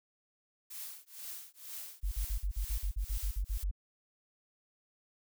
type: noise with tremolo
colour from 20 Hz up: blue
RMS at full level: -42 dBFS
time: 0.7-3.64 s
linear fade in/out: 10 ms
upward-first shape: triangle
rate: 2.1 Hz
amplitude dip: 100%
type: tone bursts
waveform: sine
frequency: 47.54 Hz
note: F#1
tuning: 48 cents sharp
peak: -30 dBFS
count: 13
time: 2.03-3.713 s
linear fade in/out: 10 ms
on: 87 ms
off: 46 ms
effects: none